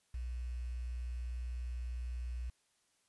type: tone with quantisation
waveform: sine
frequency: 60.9 Hz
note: B1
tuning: 24 cents flat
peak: -37 dBFS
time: 0.14-2.5 s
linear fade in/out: 5 ms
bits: 10
effects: white hiss -75 dBFS RMS until 3.08 s + resampled to 24000 Hz

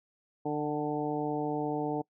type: harmonic tone with a mistuned harmonic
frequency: 149.5 Hz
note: D3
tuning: 31 cents sharp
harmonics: 1 / 2 / 3 / 4 / 5 / 6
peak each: -39 / -33 / -34 / -41 / -36 / -40 dBFS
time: 0.45-2.02 s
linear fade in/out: 10 ms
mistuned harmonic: 6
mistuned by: -29 cents
effects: noise-tail reverb RT60 0.1 s tail -24 dB re dry

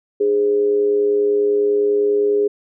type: tone with amplitude modulation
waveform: sine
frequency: 412.7 Hz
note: G#4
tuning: 11 cents flat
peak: -11 dBFS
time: 0.2-2.48 s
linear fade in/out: 10 ms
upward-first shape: sine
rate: 110 Hz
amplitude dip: 50%
effects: none

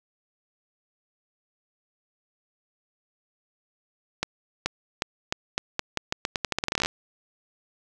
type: accelerating click train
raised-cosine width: 0.2 ms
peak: -7 dBFS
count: 23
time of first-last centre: 4.23-6.859 s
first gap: 430 ms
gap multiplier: 0.84
effects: none

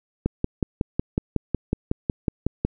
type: click train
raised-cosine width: 3 ms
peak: -8 dBFS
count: 14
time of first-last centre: 0.26-2.65 s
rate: 5.44 Hz
effects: none

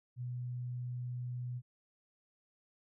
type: tone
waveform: sine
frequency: 123.47 Hz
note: B2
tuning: in tune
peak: -37 dBFS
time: 0.16-1.62 s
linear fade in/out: 50 ms
effects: none

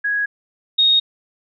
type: tone pair in turn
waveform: sine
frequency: 1661.2 / 3729 Hz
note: G#6 / A#7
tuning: 0 / 0 cents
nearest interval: octave + major second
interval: 1400 cents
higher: second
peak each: -17 / -11 dBFS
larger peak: second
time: 0.04-0.26 / 0.78-1 s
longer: neither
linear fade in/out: 10 ms
effects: none

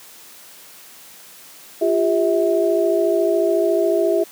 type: tone cluster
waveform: sine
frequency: 346.9 / 400.9 / 648 Hz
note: F4 / G4 / E5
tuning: -12 / +39 / -30 cents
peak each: -19 dBFS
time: 1.81-4.24 s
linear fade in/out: 10 ms
effects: white hiss -43 dBFS RMS until 4.31 s + high-pass 150 Hz 12 dB/octave

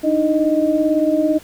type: tone cluster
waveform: sine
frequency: 299.1 / 317.1 / 620 Hz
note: D4 / D#4 / D#5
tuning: +32 / +33 / -6 cents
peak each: -18 dBFS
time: 0.03-1.39 s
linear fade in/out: 20 ms
effects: pink hiss -43 dBFS RMS until 1.43 s

